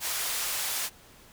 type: band-pass noise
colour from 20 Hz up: white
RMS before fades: -31 dBFS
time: 0-0.9 s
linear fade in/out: 50 ms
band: 630 to 15000 Hz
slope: 12 dB/octave
effects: pink hiss -54 dBFS RMS until 1.32 s